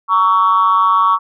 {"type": "tone with amplitude modulation", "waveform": "sine", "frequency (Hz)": 1123, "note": "C#6", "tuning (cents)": 22, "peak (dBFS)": -4, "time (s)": [0.08, 1.19], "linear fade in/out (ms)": 50, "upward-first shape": "sine", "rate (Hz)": 194, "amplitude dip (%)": 90, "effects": ["tanh soft clip ceiling -3 dBFS"]}